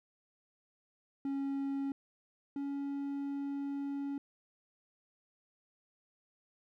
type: tone pair in turn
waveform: triangle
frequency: 275.6 / 280.3 Hz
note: C#4 / C#4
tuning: -10 / +19 cents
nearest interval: unison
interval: 29 cents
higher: second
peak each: -31 / -33 dBFS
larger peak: first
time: 1.25-1.92 / 2.56-4.18 s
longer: second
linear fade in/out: 2 ms
effects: none